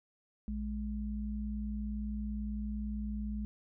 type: tone pair together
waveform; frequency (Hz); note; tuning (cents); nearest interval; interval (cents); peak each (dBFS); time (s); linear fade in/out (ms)
sine; 58.89 / 209.6; A#1 / G#3; +18 / +16; octave + minor seventh; 2198; -37 / -37; 0.48-3.45; 0
effects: none